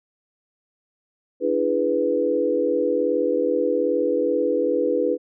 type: chord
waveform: sine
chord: E dominant seventh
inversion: third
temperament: equal with one note detuned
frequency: 293.7 / 336.2 / 415.3 / 493.9 Hz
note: D4 / E4 / G#4 / B4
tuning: 0 / +34 / 0 / 0 cents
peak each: -26 / -26 / -25 / -21 dBFS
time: 1.4-5.18 s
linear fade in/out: 50 ms
effects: none